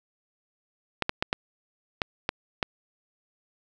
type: clicks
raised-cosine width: 0.3 ms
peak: -8 dBFS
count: 7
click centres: 1.023 / 1.094 / 1.225 / 1.329 / 2.018 / 2.291 / 2.628 s
effects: none